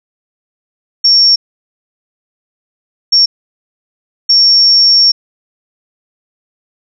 sine tone bursts at uneven times, 5490 Hz, F8, 31 cents flat, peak -4 dBFS, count 3, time 1.04-1.36 / 3.12-3.26 / 4.29-5.12 s, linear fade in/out 10 ms, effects none

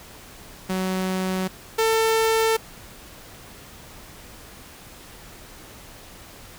sawtooth tone pair in turn, 187 / 446.8 Hz, F#3 / A4, +19 / +27 cents, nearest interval octave + minor third, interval 1508 cents, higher second, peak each -19 / -14 dBFS, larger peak second, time 0.69-1.48 / 1.78-2.57 s, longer neither, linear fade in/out 10 ms, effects pink hiss -44 dBFS RMS until 6.58 s

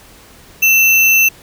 sine tone with sample-and-hold, 2669 Hz, E7, 21 cents sharp, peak -7 dBFS, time 0.62-1.29 s, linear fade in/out 10 ms, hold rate 8820 Hz, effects pink hiss -42 dBFS RMS until 1.42 s

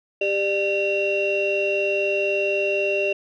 sine tone cluster, 395.9 / 597 / 2742 Hz, G4 / D5 / F7, +17 / +28 / -32 cents, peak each -23 dBFS, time 0.21-3.13 s, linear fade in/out 5 ms, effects tanh soft clip ceiling -13 dBFS

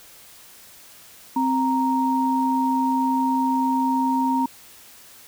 sine tone pair together, 261.6 / 932.3 Hz, C4 / A#5, 0 / 0 cents, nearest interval octave + minor seventh, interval 2200 cents, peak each -21 dBFS, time 1.36-4.46 s, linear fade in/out 5 ms, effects white hiss -47 dBFS RMS until 5.27 s

